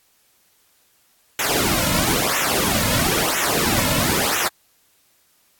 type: noise with flanger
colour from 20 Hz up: pink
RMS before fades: -20 dBFS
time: 1.39-4.48 s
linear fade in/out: 2 ms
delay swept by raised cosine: 0.21 to 2.61 ms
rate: 1 Hz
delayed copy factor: -1
effects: white hiss -60 dBFS RMS until 5.59 s + AAC 64 kbps